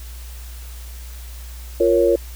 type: chord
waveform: sine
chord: Bb minor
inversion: second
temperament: equal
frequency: 349.2 / 466.2 / 554.4 Hz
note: F4 / Bb4 / Db5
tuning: 0 / 0 / 0 cents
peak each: -17 dBFS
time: 1.8-2.16 s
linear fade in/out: 5 ms
effects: added 60 Hz sine -32 dBFS peak until 2.35 s + white hiss -43 dBFS RMS until 2.35 s